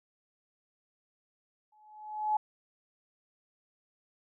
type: tone with exponential growth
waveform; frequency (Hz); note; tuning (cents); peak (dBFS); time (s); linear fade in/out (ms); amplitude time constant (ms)
sine; 852; G#5; +44; -23; 1.72-2.37; 5; 140
effects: none